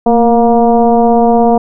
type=tone with frequency modulation; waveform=sine; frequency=467.7 Hz; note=A#4; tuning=6 cents sharp; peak=-5 dBFS; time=0.06-1.58 s; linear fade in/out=5 ms; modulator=238 Hz; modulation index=1.5; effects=none